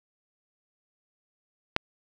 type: click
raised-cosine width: 0.3 ms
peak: -6 dBFS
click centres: 1.764 s
effects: none